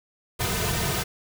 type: noise with comb filter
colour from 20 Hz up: pink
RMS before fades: -26 dBFS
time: 0.39-1.04 s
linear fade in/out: 20 ms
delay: 3.6 ms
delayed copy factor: -0.95
effects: none